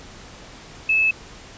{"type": "tone", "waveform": "sine", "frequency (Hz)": 2606, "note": "E7", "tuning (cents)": -20, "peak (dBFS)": -15, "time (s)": [0.89, 1.11], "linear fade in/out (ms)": 5, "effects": ["pink hiss -42 dBFS RMS until 1.57 s", "resampled to 16000 Hz"]}